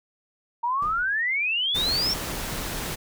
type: exponential sweep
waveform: sine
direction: up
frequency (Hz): 923 to 5588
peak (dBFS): -22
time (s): 0.63-2.14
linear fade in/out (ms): 10
type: noise with exponential decay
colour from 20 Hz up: brown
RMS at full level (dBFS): -34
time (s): 0.82-1.33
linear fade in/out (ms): 2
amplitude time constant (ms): 110
type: noise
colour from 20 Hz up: pink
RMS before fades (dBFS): -31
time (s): 1.74-2.96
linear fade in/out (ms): 20
effects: none